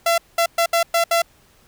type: tone bursts at uneven times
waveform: sawtooth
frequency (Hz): 676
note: E5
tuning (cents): +43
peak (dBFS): -11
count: 6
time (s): 0.06-0.18 / 0.38-0.46 / 0.58-0.66 / 0.73-0.83 / 0.94-1.04 / 1.11-1.22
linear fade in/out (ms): 5
effects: pink hiss -55 dBFS RMS until 1.67 s